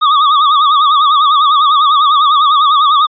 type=tone with vibrato; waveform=square; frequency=1184 Hz; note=D6; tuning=14 cents sharp; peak=-7 dBFS; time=0.01-3.07 s; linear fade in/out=20 ms; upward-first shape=sine; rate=10 Hz; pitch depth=110 cents each way; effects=resampled to 11025 Hz